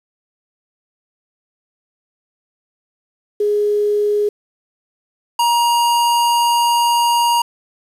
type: tone pair in turn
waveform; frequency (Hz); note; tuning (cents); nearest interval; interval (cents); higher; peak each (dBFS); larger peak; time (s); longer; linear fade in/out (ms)
sine / square; 415.3 / 945.6; G#4 / A#5; 0 / +24; octave + major second; 1424; second; -13; neither; 3.4-4.29 / 5.39-7.42; second; 5
effects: resampled to 32000 Hz + 7-bit